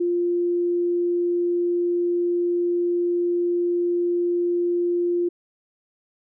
sine tone, 349.2 Hz, F4, in tune, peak -19 dBFS, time 0-5.29 s, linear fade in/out 10 ms, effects none

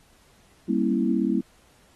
sine chord, G diminished seventh, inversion none, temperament equal with one note detuned, 196 / 233.1 / 271.8 / 329.6 Hz, G3 / Bb3 / Db4 / Fb4, 0 / 0 / -34 / 0 cents, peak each -26 / -25 / -27 / -26 dBFS, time 0.68-1.41 s, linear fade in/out 10 ms, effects pink hiss -59 dBFS RMS until 1.95 s + AAC 32 kbps

